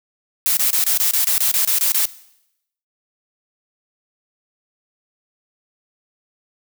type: noise bursts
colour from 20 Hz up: blue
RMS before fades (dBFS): -17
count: 12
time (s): 0.46-2.055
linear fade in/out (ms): 0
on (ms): 110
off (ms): 25
effects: noise-tail reverb RT60 0.8 s tail -18 dB re dry